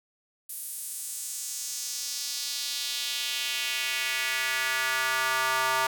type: tone with high-pass filter sweep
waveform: square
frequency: 130.81 Hz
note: C3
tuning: in tune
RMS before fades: -30 dBFS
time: 0.49-5.87 s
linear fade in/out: 5 ms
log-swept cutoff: 11000 to 1000 Hz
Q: 1.9
effects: none